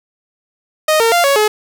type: tone with pitch steps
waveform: sawtooth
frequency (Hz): 621 / 457 / 695 / 557 / 425.4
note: D#5 / A#4 / F5 / C#5 / G#4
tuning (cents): -3 / -34 / -9 / +8 / +42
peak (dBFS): -6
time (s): 0.88-1.48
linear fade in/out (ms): 5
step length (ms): 120
effects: none